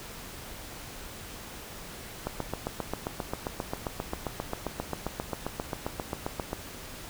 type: click train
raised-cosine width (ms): 1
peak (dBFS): -16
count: 33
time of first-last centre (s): 2.27-6.531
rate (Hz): 7.51
effects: pink hiss -43 dBFS RMS until 7.09 s